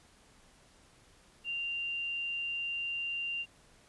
sine tone, 2781 Hz, F7, 8 cents flat, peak -33 dBFS, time 1.44-3.46 s, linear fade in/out 50 ms, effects pink hiss -62 dBFS RMS until 3.88 s + resampled to 24000 Hz

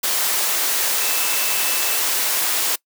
sine tone in noise, 2637 Hz, E7, in tune, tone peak -30 dBFS, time 1-1.98 s, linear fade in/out 10 ms, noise white, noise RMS -20 dBFS, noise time 0.03-2.76 s, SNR -13 dB, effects noise-tail reverb RT60 0.1 s tail -23 dB re dry + high-pass 400 Hz 12 dB/octave

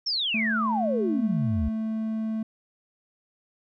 sine exponential sweep, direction down, 5588 to 66.3 Hz, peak -24 dBFS, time 0.06-1.69 s, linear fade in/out 10 ms
triangle tone, 220.4 Hz, A3, 3 cents sharp, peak -24 dBFS, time 0.34-2.43 s, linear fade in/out 5 ms
effects none

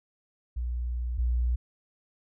sine tone pair in turn, 60.4 / 60.4 Hz, B1 / B1, -38 / -38 cents, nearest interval unison, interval 0 cents, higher neither, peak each -28 / -23 dBFS, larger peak second, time 0.56-1.18 / 1.18-1.56 s, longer first, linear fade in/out 10 ms, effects none

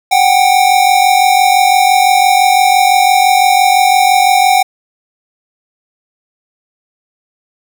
square tone pair together, 742.1 / 788 Hz, F#5 / G5, +5 / +9 cents, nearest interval minor second, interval 104 cents, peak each -10 dBFS, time 0.11-4.63 s, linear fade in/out 10 ms, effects none

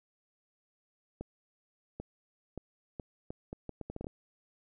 accelerating click train, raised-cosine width 2 ms, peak -26 dBFS, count 13, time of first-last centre 1.21-4.069 s, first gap 790 ms, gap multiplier 0.73, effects none

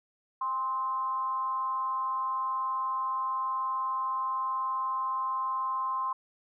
sine tone with frequency modulation, 1046.5 Hz, C6, in tune, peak -28 dBFS, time 0.41-6.13 s, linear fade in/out 5 ms, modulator 238 Hz, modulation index 0.38, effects none

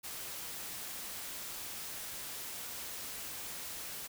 white noise, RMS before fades -43 dBFS, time 0.03-4.08 s, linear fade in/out 20 ms, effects none

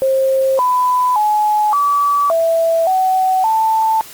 sine tone with pitch steps, 532 / 999 / 846 / 1149 / 660 / 752 / 885 Hz, C5 / B5 / G#5 / D6 / E5 / F#5 / A5, +29 / +20 / +32 / -38 / +2 / +28 / +10 cents, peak -11 dBFS, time 0.02-4.01 s, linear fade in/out 0 ms, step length 570 ms, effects white hiss -36 dBFS RMS until 4.13 s + Opus 32 kbps

